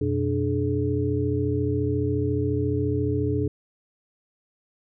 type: tone cluster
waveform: sine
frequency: 89.5 / 123.8 / 294.7 / 424.6 Hz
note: F2 / B2 / D4 / G#4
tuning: +43 / +5 / +6 / +38 cents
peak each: -27 dBFS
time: 0.01-3.48 s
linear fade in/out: 5 ms
effects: none